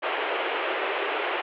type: band-pass noise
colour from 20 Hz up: pink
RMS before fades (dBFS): -28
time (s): 0.02-1.42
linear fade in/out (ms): 20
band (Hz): 360 to 3100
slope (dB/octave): 48
effects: none